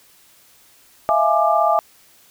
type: tone cluster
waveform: sine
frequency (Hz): 650 / 686 / 839 / 1188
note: E5 / F5 / G#5 / D6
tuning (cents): -24 / -31 / +17 / +20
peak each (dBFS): -19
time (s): 1.09-1.79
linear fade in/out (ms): 0
effects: white hiss -52 dBFS RMS until 2.3 s